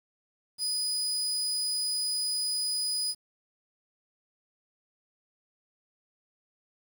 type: tone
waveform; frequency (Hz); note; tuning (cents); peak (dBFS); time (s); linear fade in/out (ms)
30% pulse; 4965; D#8; -5; -25; 0.58-3.15; 50
effects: 9-bit